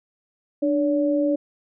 sine tone pair together, 296.6 / 569.4 Hz, D4 / C#5, +17 / +46 cents, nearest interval major seventh, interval 1129 cents, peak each -20 / -22 dBFS, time 0.62-1.36 s, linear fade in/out 10 ms, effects none

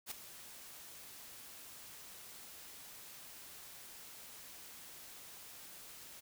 white noise with ADSR envelope, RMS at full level -41 dBFS, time 0.06-6.21 s, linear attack 53 ms, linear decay 6 ms, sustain -12 dB, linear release 21 ms, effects none

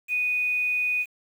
sine tone with quantisation, 2480 Hz, D#7, 6 cents flat, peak -22 dBFS, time 0.08-1.06 s, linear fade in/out 50 ms, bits 8, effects none

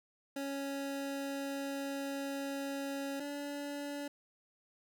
25% pulse tone pair in turn, 277.2 / 286.8 Hz, C#4 / D4, 0 / -41 cents, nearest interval minor second, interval 59 cents, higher second, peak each -33 / -35 dBFS, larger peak first, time 0.36-3.2 / 3.2-4.08 s, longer first, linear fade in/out 5 ms, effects none

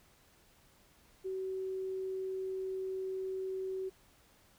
sine tone, 378.8 Hz, F#4, 41 cents sharp, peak -35 dBFS, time 1.24-3.9 s, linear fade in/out 20 ms, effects pink hiss -65 dBFS RMS until 4.58 s

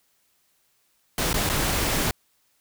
pink noise with dropouts, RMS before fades -24 dBFS, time 1.18-2.11 s, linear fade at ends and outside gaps 2 ms, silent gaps 1.331-1.341 / 1.493-1.497 s, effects white hiss -67 dBFS RMS until 2.6 s

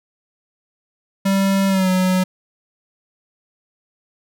square tone with pitch glide, 194.9 to 185.03 Hz, G3 to F#3, -10 to 0 cents, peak -15 dBFS, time 1.25-2.24 s, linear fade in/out 10 ms, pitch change -90 cents, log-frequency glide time 1.68-1.89 s, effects none

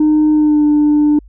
sine tone with pitch glide, 305.4 to 297.4 Hz, D#4 to D4, -32 to +22 cents, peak -6 dBFS, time 0-1.19 s, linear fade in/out 5 ms, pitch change -46 cents, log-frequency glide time 0.32-0.64 s, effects tanh soft clip ceiling -6 dBFS + added 50 Hz sine -37 dBFS peak until 1.28 s

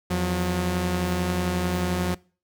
sawtooth tone pair together, 84.53 / 180.3 Hz, E2 / F#3, +44 / -45 cents, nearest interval octave + minor second, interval 1311 cents, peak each -24 / -20 dBFS, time 0.1-2.15 s, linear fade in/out 10 ms, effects noise-tail reverb RT60 0.4 s tail -24 dB re dry

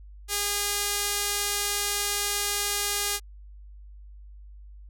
sawtooth tone with band-pass filter, 408.4 Hz, G#4, 29 cents flat, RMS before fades -28 dBFS, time 0.28-3.2 s, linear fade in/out 50 ms, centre 9500 Hz, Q 0.65, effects added 50 Hz sine -43 dBFS peak until 4.89 s

